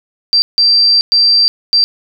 sine tone bursts at uneven times, 4699 Hz, D8, in tune, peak -6 dBFS, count 4, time 0.33-0.42 / 0.58-1.01 / 1.12-1.48 / 1.73-1.84 s, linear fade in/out 0 ms, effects none

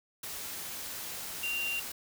sine tone in noise, 2773 Hz, F7, 13 cents flat, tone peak -31 dBFS, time 1.43-1.8 s, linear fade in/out 5 ms, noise white, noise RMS -40 dBFS, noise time 0.23-1.92 s, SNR +6 dB, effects none

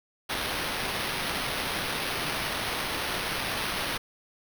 violet noise with sample-and-hold, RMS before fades -31 dBFS, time 0.29-3.98 s, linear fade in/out 10 ms, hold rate 7350 Hz, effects none

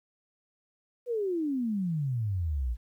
sine exponential sweep, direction down, 502 to 55 Hz, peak -27 dBFS, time 1.06-2.77 s, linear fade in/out 50 ms, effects 11-bit

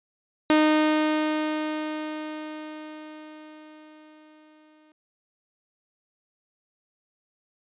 sawtooth tone with exponential decay, 307.8 Hz, D#4, 19 cents flat, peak -12 dBFS, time 0.5-4.92 s, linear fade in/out 1 ms, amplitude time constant 960 ms, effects resampled to 8000 Hz

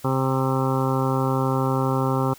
harmonic tone, 132.3 Hz, C3, 20 cents sharp, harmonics 1 / 2 / 3 / 4 / 6 / 7 / 8 / 9 / 10, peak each -23 / -26 / -28 / -29 / -31 / -31 / -32 / -33 / -33 dBFS, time 0.04-2.34 s, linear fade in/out 10 ms, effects white hiss -48 dBFS RMS until 2.38 s

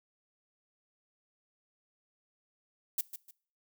violet noise with echo, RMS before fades -30 dBFS, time 2.98-3.01 s, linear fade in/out 5 ms, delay 150 ms, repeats 2, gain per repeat -11 dB, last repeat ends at 3.31 s, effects noise-tail reverb RT60 0.5 s tail -22 dB re dry

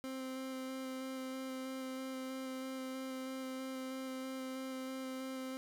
30% pulse tone with vibrato, 261.9 Hz, C4, 2 cents sharp, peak -38 dBFS, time 0.04-5.57 s, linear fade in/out 0 ms, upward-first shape square, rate 3.1 Hz, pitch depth 8 cents each way, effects none

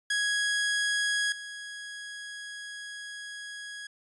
sawtooth tone with level steps, 1661.2 Hz, G#6, in tune, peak -22 / -35 dBFS, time 0.1-3.87 s, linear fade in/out 5 ms, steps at 1.32 s, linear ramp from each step 2 ms, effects resampled to 24000 Hz

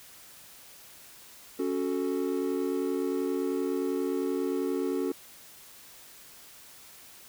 triangle chord, F# minor, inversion second, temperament equal, 277.2 / 370 / 440 Hz, C#4 / F#4 / A4, 0 / 0 / 0 cents, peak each -29 / -29 / -31 dBFS, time 1.59-5.12 s, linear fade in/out 5 ms, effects white hiss -51 dBFS RMS until 7.28 s

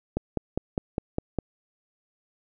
click train, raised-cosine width 2 ms, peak -12 dBFS, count 7, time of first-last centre 0.17-1.387 s, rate 4.93 Hz, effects none

